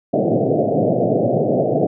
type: band-pass noise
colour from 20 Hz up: white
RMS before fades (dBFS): -17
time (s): 0.13-1.87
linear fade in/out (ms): 10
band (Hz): 110 to 710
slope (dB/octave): 96
effects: none